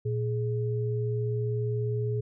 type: tone pair together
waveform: sine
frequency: 117.43 / 419.1 Hz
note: A#2 / G#4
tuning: +13 / +16 cents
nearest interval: octave + minor seventh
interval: 2203 cents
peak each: -27 / -32 dBFS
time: 0.05-2.21 s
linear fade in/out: 10 ms
effects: none